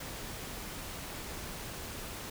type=noise; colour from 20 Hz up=pink; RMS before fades=-42 dBFS; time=0-2.3 s; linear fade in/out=5 ms; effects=none